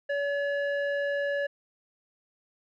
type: tone with low-pass filter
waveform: square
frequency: 569 Hz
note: C#5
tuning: 45 cents sharp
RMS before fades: -29 dBFS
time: 0.09-1.47 s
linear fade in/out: 10 ms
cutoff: 1800 Hz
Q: 1.8
effects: none